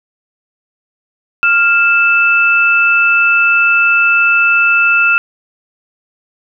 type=tone pair together; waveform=sine; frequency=1396.9 / 2637 Hz; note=F6 / E7; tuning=0 / 0 cents; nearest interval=major seventh; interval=1100 cents; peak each=-10 dBFS; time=1.43-5.18 s; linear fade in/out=0 ms; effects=none